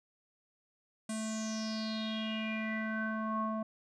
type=tone with low-pass filter sweep; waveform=square; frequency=219.1 Hz; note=A3; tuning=7 cents flat; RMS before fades=-36 dBFS; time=1.09-3.63 s; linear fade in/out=5 ms; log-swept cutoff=8800 to 890 Hz; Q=6.9; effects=none